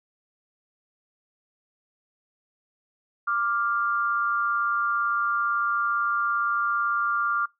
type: tone pair together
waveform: sine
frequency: 1179.1 / 1396.9 Hz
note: D6 / F6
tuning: +7 / 0 cents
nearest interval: minor third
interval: 293 cents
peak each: -25 dBFS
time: 3.27-7.46 s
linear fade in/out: 10 ms
effects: noise-tail reverb RT60 0.2 s tail -23 dB re dry